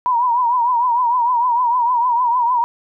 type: tone with vibrato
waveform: sine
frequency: 969 Hz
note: B5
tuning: 33 cents flat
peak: -13 dBFS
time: 0.06-2.64 s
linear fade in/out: 0 ms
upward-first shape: triangle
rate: 6.6 Hz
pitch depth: 100 cents each way
effects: none